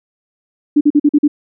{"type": "tone bursts", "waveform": "sine", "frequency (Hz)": 293.7, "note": "D4", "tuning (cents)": 0, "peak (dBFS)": -6, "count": 6, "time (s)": [0.76, 1.28], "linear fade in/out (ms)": 10, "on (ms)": 50, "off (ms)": 44, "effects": []}